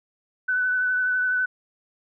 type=tone with vibrato; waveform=sine; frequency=1500 Hz; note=F#6; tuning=23 cents sharp; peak=-20 dBFS; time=0.48-1.46 s; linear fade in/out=10 ms; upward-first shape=triangle; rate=12 Hz; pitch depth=23 cents each way; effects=none